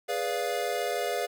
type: chord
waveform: square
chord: G# diminished seventh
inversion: none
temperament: equal with one note detuned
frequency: 415.3 / 493.9 / 580.6 / 698.5 Hz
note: G#4 / B4 / D5 / F5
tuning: 0 / 0 / -20 / 0 cents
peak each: -35 / -34 / -35 / -33 dBFS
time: 0.08-1.27 s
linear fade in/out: 20 ms
effects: none